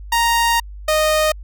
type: tone pair in turn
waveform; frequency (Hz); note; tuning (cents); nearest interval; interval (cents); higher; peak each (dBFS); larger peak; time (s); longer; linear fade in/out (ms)
sawtooth; 932.3 / 618.5; A#5 / D#5; 0 / -10; perfect fifth; 710; first; -10; neither; 0.12-0.6 / 0.88-1.32; first; 5
effects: added 50 Hz sine -31 dBFS peak until 1.43 s